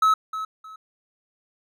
triangle tone with echo, 1291 Hz, E6, 37 cents flat, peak -13 dBFS, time 0.02-0.14 s, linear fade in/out 5 ms, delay 310 ms, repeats 2, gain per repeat -12 dB, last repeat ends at 0.76 s, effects none

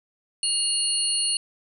sine tone cluster, 2832 / 4339 / 9430 Hz, F7 / C#8 / D9, +23 / -38 / +6 cents, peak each -29 / -26 / -24 dBFS, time 0.43-1.37 s, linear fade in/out 2 ms, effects none

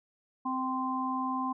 harmonic tone, 260 Hz, C4, 11 cents flat, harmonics 1 / 3 / 4, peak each -33 / -37 / -32 dBFS, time 0.45-1.53 s, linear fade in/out 10 ms, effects none

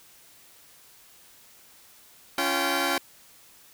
10% pulse tone cluster, 278.2 / 345 / 773 Hz, C#4 / F4 / G5, +6 / -21 / -24 cents, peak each -20 dBFS, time 2.38-2.98 s, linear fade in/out 2 ms, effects white hiss -54 dBFS RMS until 3.73 s

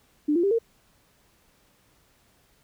sine tone with pitch steps, 297.6 / 343.8 / 397.2 / 459 Hz, D4 / F4 / G4 / A#4, +23 / -27 / +23 / -27 cents, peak -19 dBFS, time 0.28-0.588 s, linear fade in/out 10 ms, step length 77 ms, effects pink hiss -63 dBFS RMS until 2.63 s

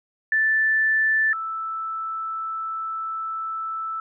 sine tone pair in turn, 1760 / 1318.5 Hz, A6 / E6, 0 / 0 cents, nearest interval perfect fourth, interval 500 cents, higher first, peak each -17 / -26 dBFS, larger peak first, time 0.32-1.33 / 1.33-4 s, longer second, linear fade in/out 2 ms, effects none

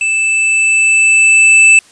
square tone with level ramp, 2637 Hz, E7, in tune, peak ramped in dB -12 to -3 dBFS, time 0.01-1.79 s, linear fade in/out 2 ms, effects white hiss -44 dBFS RMS until 1.91 s + resampled to 22050 Hz

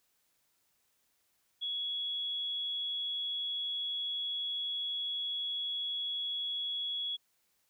sine tone, 3356 Hz, G#7, 17 cents sharp, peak -33 dBFS, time 1.61-7.17 s, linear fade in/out 20 ms, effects white hiss -75 dBFS RMS until 7.69 s

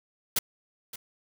white noise with echo, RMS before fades -25 dBFS, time 0.36-0.39 s, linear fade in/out 5 ms, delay 570 ms, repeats 1, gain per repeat -15 dB, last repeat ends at 0.96 s, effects none

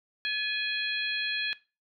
harmonic tone with a mistuned harmonic, 830.6 Hz, G#5, in tune, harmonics 2 / 3 / 4 / 5, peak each -31 / -33 / -34 / -35 dBFS, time 0.25-1.53 s, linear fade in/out 0 ms, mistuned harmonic 2, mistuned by +49 cents, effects noise-tail reverb RT60 0.3 s tail -19 dB re dry

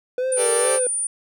triangle tone with vibrato, 493.9 Hz, B4, in tune, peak -18 dBFS, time 0.18-0.87 s, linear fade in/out 2 ms, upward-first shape sine, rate 2.2 Hz, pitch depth 97 cents each way
sine tone, 9280 Hz, D9, 22 cents flat, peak -21 dBFS, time 0.32-1.07 s, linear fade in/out 2 ms
sawtooth chord, G suspended second, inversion none, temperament equal, 392 / 440 / 587.3 Hz, G4 / A4 / D5, 0 / 0 / 0 cents, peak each -23 dBFS, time 0.36-0.8 s, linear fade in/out 50 ms
effects none

